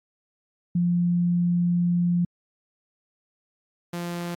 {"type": "tone pair in turn", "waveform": ["sine", "sawtooth"], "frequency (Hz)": [174.61, 173.2], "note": ["F3", "F3"], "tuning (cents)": [0, -14], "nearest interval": "unison", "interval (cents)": 14, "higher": "first", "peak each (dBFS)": [-19, -25], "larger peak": "first", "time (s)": [[0.75, 2.25], [3.93, 4.35]], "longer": "first", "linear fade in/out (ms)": 5, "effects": ["AAC 64 kbps"]}